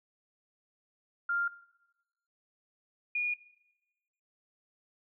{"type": "tone pair in turn", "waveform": "sine", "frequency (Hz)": [1396.9, 2441], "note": ["F6", "D#7"], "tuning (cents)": [0, -34], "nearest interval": "minor seventh", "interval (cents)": 966, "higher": "second", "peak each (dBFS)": -28, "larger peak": "neither", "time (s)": [[1.29, 1.48], [3.15, 3.34]], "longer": "neither", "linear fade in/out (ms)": 5, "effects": ["noise-tail reverb RT60 1.0 s tail -18 dB re dry"]}